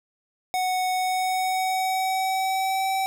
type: tone with pitch glide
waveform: square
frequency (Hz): 740 to 768.3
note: F#5 to G5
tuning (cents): 0 to -35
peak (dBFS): -23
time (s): 0.54-3.06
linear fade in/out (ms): 0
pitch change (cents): +65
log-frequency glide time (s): 0.92-2.87
effects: none